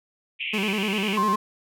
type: band-pass noise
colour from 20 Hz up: pink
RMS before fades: -30 dBFS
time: 0.39-1.18 s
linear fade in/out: 20 ms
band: 2200 to 3100 Hz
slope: 96 dB/octave
type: tone with vibrato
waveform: 30% pulse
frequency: 203.6 Hz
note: G#3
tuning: 34 cents flat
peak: -22 dBFS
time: 0.53-1.36 s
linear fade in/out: 10 ms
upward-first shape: square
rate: 10 Hz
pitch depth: 94 cents each way
type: tone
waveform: sine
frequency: 1059 Hz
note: C6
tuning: 21 cents sharp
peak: -20 dBFS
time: 1.17-1.36 s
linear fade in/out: 5 ms
effects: none